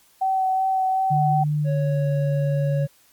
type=tone with vibrato; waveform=sine; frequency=760 Hz; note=F#5; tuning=46 cents sharp; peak=-18 dBFS; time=0.21-1.44 s; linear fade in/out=10 ms; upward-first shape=sine; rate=2.7 Hz; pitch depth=12 cents each way
type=tone with pitch glide; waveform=sine; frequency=149.5 to 144.83 Hz; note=D3 to D3; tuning=+31 to -24 cents; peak=-19 dBFS; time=1.1-2.87 s; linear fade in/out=20 ms; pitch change=-55 cents; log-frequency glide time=1.59-2.09 s
type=tone; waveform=triangle; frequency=554.4 Hz; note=C#5; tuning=in tune; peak=-24 dBFS; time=1.64-2.88 s; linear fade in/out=50 ms
effects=white hiss -57 dBFS RMS until 3.12 s + MP3 96 kbps